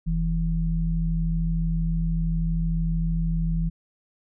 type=tone pair together; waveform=sine; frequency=43.49 / 164.2 Hz; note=F1 / E3; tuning=-6 / -6 cents; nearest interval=octave + major seventh; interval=2300 cents; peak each=-24 dBFS; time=0.06-3.7 s; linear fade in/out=20 ms; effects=none